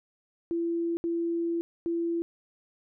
sine tone bursts at uneven times, 337.4 Hz, E4, 40 cents sharp, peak -26 dBFS, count 3, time 0.51-0.97 / 1.04-1.61 / 1.86-2.22 s, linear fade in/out 0 ms, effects none

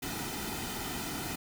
pink noise with comb filter, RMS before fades -37 dBFS, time 0.02-1.36 s, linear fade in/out 10 ms, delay 1.8 ms, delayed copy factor -0.65, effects none

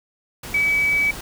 sine tone in noise, 2286 Hz, D7, 47 cents flat, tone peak -16 dBFS, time 0.54-1.11 s, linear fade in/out 5 ms, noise pink, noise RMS -34 dBFS, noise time 0.43-1.21 s, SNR +15 dB, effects none

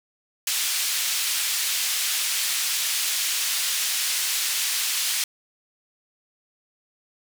pink band-pass noise, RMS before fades -25 dBFS, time 0.47-5.24 s, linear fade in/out 2 ms, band 2900 to 15000 Hz, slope 12 dB/octave, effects none

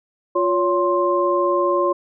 sine tone cluster, 353 / 562 / 1052 Hz, F4 / C#5 / C6, +19 / +24 / +9 cents, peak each -20 dBFS, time 0.35-1.93 s, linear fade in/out 10 ms, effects none

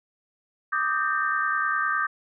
sine chord, Eb major seventh, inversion third, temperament equal with one note detuned, 1174.7 / 1244.5 / 1568 / 1818.9 Hz, D6 / Eb6 / G6 / Bb6, 0 / 0 / 0 / -43 cents, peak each -28 / -28 / -26 / -31 dBFS, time 0.72-2.07 s, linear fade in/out 10 ms, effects none

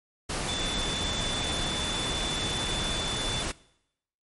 sine tone in noise, 3500 Hz, A7, 10 cents flat, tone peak -31 dBFS, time 0.48-3.43 s, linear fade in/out 10 ms, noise pink, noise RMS -31 dBFS, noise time 0.29-3.52 s, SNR -3 dB, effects noise-tail reverb RT60 0.8 s tail -21 dB re dry + MP3 48 kbps

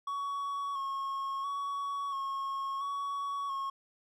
triangle tone with vibrato, 1106 Hz, C#6, 4 cents flat, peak -31 dBFS, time 0.07-3.7 s, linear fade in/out 5 ms, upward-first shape square, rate 0.73 Hz, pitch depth 26 cents each way, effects none

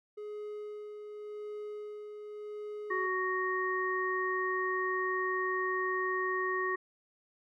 triangle tone with tremolo, 419.7 Hz, G#4, 18 cents sharp, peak -36 dBFS, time 0.17-3.07 s, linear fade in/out 10 ms, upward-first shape sine, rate 0.88 Hz, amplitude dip 40%
harmonic tone, 372.1 Hz, F#4, 10 cents sharp, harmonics 1 / 3 / 5, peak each -34 / -34 / -34 dBFS, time 2.9-6.76 s, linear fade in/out 10 ms
effects none

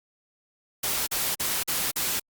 white noise bursts, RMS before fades -27 dBFS, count 5, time 0.83-2.198 s, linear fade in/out 10 ms, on 240 ms, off 42 ms, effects Opus 48 kbps

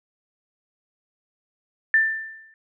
sine tone with exponential decay, 1778 Hz, A6, 18 cents sharp, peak -12 dBFS, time 1.94-2.54 s, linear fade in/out 1 ms, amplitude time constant 130 ms, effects none

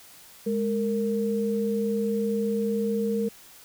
sine tone pair together, 207.9 / 460.5 Hz, G#3 / A#4, +2 / -21 cents, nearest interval octave + major second, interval 1377 cents, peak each -26 dBFS, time 0.46-3.29 s, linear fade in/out 10 ms, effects white hiss -50 dBFS RMS until 3.64 s

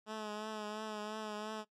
10% pulse tone with vibrato, 213.8 Hz, A3, 49 cents flat, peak -32 dBFS, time 0.06-1.65 s, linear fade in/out 50 ms, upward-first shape triangle, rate 2.9 Hz, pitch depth 42 cents each way, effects noise-tail reverb RT60 0.1 s tail -20 dB re dry + low-pass 7000 Hz 12 dB/octave

